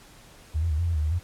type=tone with pitch steps; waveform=sine; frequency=77.5 / 84 / 75.4 / 85.7 / 84.2 / 75.9 / 76.9 / 87.4 Hz; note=D#2 / E2 / D2 / F2 / E2 / D#2 / D#2 / F2; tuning=-6 / +33 / +46 / -32 / +37 / -42 / -20 / +2 cents; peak=-22 dBFS; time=0.54-1.196 s; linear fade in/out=20 ms; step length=82 ms; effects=pink hiss -51 dBFS RMS until 1.23 s + low-pass 12000 Hz 12 dB/octave